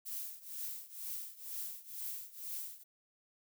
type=noise with tremolo; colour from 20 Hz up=violet; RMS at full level=-40 dBFS; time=0.05-2.84 s; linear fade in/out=20 ms; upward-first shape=triangle; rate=2.1 Hz; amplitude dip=90%; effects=none